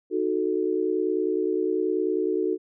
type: chord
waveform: sine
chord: D# diminished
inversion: none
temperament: equal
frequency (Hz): 311.1 / 370 / 440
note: D#4 / F#4 / A4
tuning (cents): 0 / 0 / 0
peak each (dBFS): -28 / -25 / -27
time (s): 0.1-2.58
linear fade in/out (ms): 50
effects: none